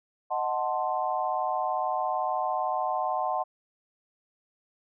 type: chord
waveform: sine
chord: D# diminished seventh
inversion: none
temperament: equal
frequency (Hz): 622.3 / 740 / 880 / 1046.5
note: D#5 / F#5 / A5 / C6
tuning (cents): 0 / 0 / 0 / 0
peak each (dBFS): -33 / -29 / -32 / -32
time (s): 0.3-3.44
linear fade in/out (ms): 20
effects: none